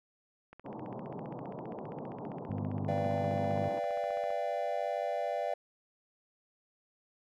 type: click train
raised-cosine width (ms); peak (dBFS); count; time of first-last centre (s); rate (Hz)
0.5; -35; 58; 0.53-4.305; 15.1
type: band-pass noise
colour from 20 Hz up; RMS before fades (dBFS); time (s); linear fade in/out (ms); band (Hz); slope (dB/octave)
pink; -42; 0.64-3.8; 20; 120 to 960; 48
type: harmonic tone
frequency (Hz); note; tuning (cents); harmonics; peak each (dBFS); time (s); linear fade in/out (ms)
50.6; G#1; -44; 2 / 3 / 4 / 5; -37 / -39 / -40 / -41; 2.49-3.69; 5
type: chord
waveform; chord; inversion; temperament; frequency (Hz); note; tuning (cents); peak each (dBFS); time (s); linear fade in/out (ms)
triangle; G dominant seventh; first; equal with one note detuned; 493.9 / 587.3 / 684.9 / 784; B4 / D5 / F5 / G5; 0 / 0 / -34 / 0; -38 / -33 / -34 / -37; 2.88-5.54; 5
effects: none